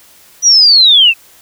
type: linear sweep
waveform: sine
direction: down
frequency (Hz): 5920 to 2573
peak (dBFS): -3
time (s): 0.42-1.14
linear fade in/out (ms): 50
effects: white hiss -43 dBFS RMS until 1.41 s